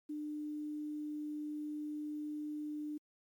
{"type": "tone with quantisation", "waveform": "sine", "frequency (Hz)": 299.9, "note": "D4", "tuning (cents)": 36, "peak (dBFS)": -38, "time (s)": [0.09, 2.98], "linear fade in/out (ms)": 10, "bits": 11, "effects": ["MP3 96 kbps"]}